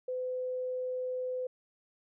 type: tone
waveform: sine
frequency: 507 Hz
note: B4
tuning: 45 cents sharp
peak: -32 dBFS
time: 0.08-1.47 s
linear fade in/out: 5 ms
effects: none